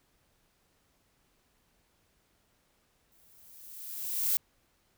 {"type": "noise with exponential growth", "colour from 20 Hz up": "violet", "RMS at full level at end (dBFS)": -26, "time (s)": [3.12, 4.37], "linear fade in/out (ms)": 1, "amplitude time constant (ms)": 270, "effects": ["pink hiss -71 dBFS RMS until 4.97 s"]}